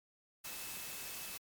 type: tone in noise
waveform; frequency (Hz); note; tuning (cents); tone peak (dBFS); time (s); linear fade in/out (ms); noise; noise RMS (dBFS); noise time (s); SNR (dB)
sine; 2607; E7; -20; -54; 0.44-1.38; 10; white; -45; 0.44-1.38; -12
effects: MP3 96 kbps